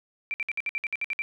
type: tone bursts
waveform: sine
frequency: 2349 Hz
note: D7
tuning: in tune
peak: -26 dBFS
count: 11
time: 0.31-1.22 s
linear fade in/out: 0 ms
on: 30 ms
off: 58 ms
effects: none